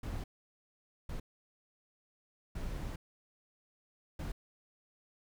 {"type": "noise bursts at uneven times", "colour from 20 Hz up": "brown", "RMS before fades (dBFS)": -39, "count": 4, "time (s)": [[0.03, 0.24], [1.09, 1.2], [2.55, 2.96], [4.19, 4.32]], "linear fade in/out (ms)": 5, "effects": []}